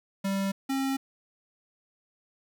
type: tone pair in turn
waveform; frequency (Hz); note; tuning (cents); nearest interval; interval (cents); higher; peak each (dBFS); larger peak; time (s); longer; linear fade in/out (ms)
square; 195.5 / 269.6; G3 / C#4; -4 / -48; tritone; 556; second; -27; neither; 0.24-0.52 / 0.69-0.97; neither; 10
effects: 10-bit